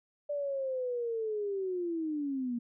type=linear sweep; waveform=sine; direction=down; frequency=587.3 to 233.1 Hz; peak=-31 dBFS; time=0.29-2.59 s; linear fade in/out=10 ms; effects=none